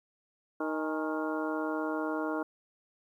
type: harmonic tone with a mistuned harmonic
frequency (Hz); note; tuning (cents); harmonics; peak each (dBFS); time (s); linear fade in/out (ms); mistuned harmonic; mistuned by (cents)
155.9; D#3; +4; 2 / 3 / 4 / 5 / 6 / 7 / 8 / 9; -33 / -38 / -38 / -42 / -43 / -41 / -49 / -40; 0.6-2.43; 5; 5; +100
effects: 11-bit